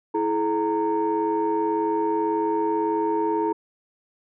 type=tone cluster; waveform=sine; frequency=328.6 / 426.8 / 923 Hz; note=E4 / G#4 / A#5; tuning=-5 / +47 / -17 cents; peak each=-24 dBFS; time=0.14-3.53 s; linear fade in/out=10 ms; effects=tanh soft clip ceiling -14 dBFS